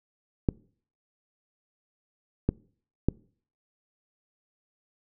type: clicks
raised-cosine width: 3 ms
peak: -9 dBFS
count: 3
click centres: 0.488 / 2.49 / 3.086 s
effects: noise-tail reverb RT60 0.5 s tail -24 dB re dry